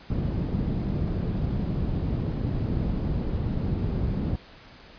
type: low-pass noise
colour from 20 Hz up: white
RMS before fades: -27 dBFS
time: 0.1-4.36 s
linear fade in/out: 2 ms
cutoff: 170 Hz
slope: 12 dB/octave
effects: pink hiss -49 dBFS RMS until 4.98 s + resampled to 11025 Hz